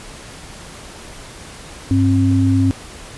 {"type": "tone pair together", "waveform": "sine", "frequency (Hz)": [100, 267.2], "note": ["G2", "C4"], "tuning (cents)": [35, 36], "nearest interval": "octave + perfect fourth", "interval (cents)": 1701, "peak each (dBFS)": -14, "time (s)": [1.91, 2.71], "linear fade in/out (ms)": 0, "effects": ["pink hiss -36 dBFS RMS until 3.17 s", "resampled to 24000 Hz"]}